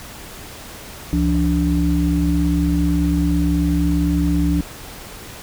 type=tone cluster; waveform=sine; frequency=68.7 / 170.7 / 290.7 Hz; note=C#2 / F3 / D4; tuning=-15 / -39 / -18 cents; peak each=-19 dBFS; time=1.13-4.61 s; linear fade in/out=0 ms; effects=pink hiss -36 dBFS RMS until 5.42 s